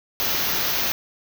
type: band-stop noise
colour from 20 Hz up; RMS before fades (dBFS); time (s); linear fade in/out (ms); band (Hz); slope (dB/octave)
white; -23; 0.2-0.92; 0; 6500 to 12000; 96
effects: none